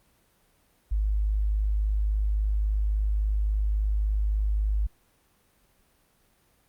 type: tone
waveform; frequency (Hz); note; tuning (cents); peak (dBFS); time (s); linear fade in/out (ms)
sine; 51.8; G#1; -4; -22; 0.91-4.87; 10
effects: pink hiss -65 dBFS RMS until 6.68 s + Opus 32 kbps